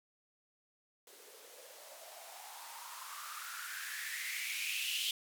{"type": "noise with band-pass filter sweep", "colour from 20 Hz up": "violet", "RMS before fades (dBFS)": -43, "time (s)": [1.07, 5.11], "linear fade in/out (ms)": 2, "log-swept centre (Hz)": [390, 3100], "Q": 6.4, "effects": []}